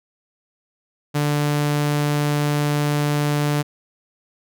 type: tone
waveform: sawtooth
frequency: 147 Hz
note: D3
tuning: 2 cents sharp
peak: -14 dBFS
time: 1.14-3.63 s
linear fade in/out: 20 ms
effects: none